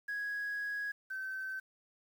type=tone pair in turn; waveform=sine; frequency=1661.2 / 1538.5 Hz; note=G#6 / G6; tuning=0 / -33 cents; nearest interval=minor second; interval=133 cents; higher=first; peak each=-33 / -36 dBFS; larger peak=first; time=0.08-0.92 / 1.1-1.6 s; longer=first; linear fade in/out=10 ms; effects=tanh soft clip ceiling -33 dBFS + 10-bit